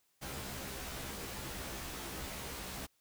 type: noise with comb filter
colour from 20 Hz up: pink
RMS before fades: -43 dBFS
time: 0.21-2.87 s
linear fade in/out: 20 ms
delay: 15 ms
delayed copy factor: +1
effects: white hiss -75 dBFS RMS until 3 s